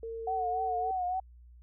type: tone with pitch glide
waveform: sine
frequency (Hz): 454.8 to 447.8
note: A#4 to A4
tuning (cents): -43 to +30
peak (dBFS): -36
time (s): 0.03-0.91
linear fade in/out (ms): 2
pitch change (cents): -27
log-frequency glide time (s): 0.17-0.39
type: tone with vibrato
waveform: sine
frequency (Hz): 738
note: F#5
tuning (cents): -5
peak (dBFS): -29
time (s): 0.27-1.2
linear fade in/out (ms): 5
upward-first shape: triangle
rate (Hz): 3.5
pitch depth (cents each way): 68
effects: added 60 Hz sine -51 dBFS peak until 1.62 s